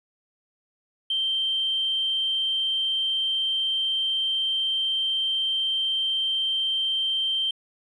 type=tone; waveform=triangle; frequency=3136 Hz; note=G7; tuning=in tune; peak=-19 dBFS; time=1.1-7.51 s; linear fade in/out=5 ms; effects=tanh soft clip ceiling -20 dBFS + resampled to 24000 Hz